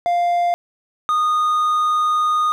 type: tone pair in turn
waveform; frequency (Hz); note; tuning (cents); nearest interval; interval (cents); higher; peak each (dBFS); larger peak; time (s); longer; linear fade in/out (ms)
triangle; 698.5 / 1232.1; F5 / D#6; 0 / -17; minor seventh; 983; second; -13; neither; 0.06-0.54 / 1.09-2.52; second; 0
effects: none